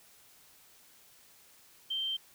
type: tone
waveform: sine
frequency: 3136 Hz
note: G7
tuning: in tune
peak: -31 dBFS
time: 1.9-2.17 s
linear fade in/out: 10 ms
effects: white hiss -60 dBFS RMS until 2.34 s